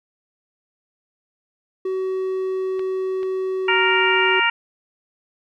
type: tone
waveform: triangle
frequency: 377.1 Hz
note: F#4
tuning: 33 cents sharp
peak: -19 dBFS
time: 1.85-4.4 s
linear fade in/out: 5 ms
type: clicks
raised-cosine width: 0.3 ms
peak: -22 / -24 dBFS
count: 2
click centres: 2.794 / 3.231 s
type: harmonic tone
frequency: 466.2 Hz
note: A#4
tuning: in tune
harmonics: 2 / 3 / 4 / 5 / 6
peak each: -22 / -22 / -22 / -22 / -22 dBFS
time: 3.68-4.5 s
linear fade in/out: 5 ms
effects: none